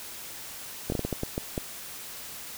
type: slowing click train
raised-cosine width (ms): 2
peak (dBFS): -15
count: 9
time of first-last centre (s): 0.9-1.578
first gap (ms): 22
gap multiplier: 1.37
effects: white hiss -41 dBFS RMS until 2.57 s